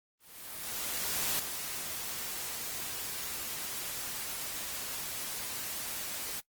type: noise with ADSR envelope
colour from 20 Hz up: white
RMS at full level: -31 dBFS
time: 0.19-6.41 s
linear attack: 1200 ms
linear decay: 5 ms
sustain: -7 dB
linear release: 19 ms
effects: noise-tail reverb RT60 0.1 s tail -21 dB re dry + Opus 24 kbps